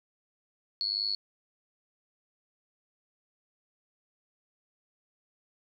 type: tone with amplitude modulation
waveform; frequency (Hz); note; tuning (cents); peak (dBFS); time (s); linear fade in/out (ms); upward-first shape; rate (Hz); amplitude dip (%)
sine; 4398; C#8; -14; -24; 0.81-1.15; 0; sine; 102; 95
effects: none